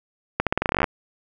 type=accelerating click train; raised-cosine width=0.5 ms; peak=-4 dBFS; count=15; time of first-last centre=0.4-0.842 s; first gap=67 ms; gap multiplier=0.87; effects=none